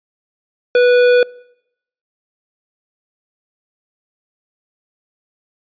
sine tone with tanh clipping, 491.5 Hz, B4, 8 cents flat, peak -10 dBFS, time 0.75-1.23 s, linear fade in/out 2 ms, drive 16 dB, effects noise-tail reverb RT60 0.8 s tail -24 dB re dry + resampled to 11025 Hz

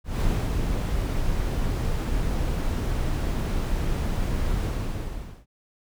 brown noise with ADSR envelope, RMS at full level -22 dBFS, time 0.04-5.46 s, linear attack 170 ms, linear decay 260 ms, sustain -3 dB, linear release 820 ms, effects none

